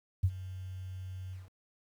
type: tone with ADSR envelope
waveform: sine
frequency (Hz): 93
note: F#2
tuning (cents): +9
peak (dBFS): -21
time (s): 0.23-1.5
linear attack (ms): 13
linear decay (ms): 55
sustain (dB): -18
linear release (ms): 170
effects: 10-bit